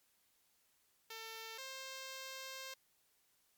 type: tone pair in turn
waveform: 5% pulse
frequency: 448.3 / 529.4 Hz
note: A4 / C5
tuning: +32 / +20 cents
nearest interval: minor third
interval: 288 cents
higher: second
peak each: -35 / -34 dBFS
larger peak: second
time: 1.1-1.58 / 1.58-2.74 s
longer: second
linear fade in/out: 5 ms
effects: white hiss -75 dBFS RMS until 3.57 s + MP3 96 kbps